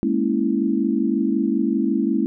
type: chord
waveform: sine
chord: A# half-diminished seventh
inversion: third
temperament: equal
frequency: 207.7 / 233.1 / 277.2 / 329.6 Hz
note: G#3 / A#3 / C#4 / E4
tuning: 0 / 0 / 0 / 0 cents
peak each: -23 dBFS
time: 0.03-2.26 s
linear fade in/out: 0 ms
effects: none